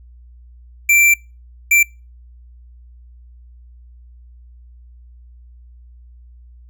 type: tone bursts at uneven times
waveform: square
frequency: 2349 Hz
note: D7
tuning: in tune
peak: -10 dBFS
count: 2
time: 0.89-1.14 / 1.71-1.83 s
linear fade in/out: 5 ms
effects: noise-tail reverb RT60 0.3 s tail -26 dB re dry + added 60 Hz sine -40 dBFS peak until 6.69 s